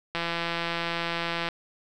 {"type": "click train", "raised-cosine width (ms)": 0.3, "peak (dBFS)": -13, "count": 227, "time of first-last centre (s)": [0.15, 1.487], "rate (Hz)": 169, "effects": []}